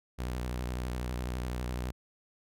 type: tone with vibrato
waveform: sawtooth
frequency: 61.74 Hz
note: B1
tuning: in tune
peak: -29 dBFS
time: 0.18-1.92 s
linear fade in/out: 20 ms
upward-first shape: sine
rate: 12 Hz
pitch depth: 74 cents each way
effects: none